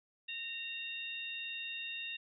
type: harmonic tone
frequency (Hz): 921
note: A#5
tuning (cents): -21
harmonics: 2 / 3 / 4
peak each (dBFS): -49 / -41 / -44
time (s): 0.28-2.17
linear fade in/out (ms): 10
effects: none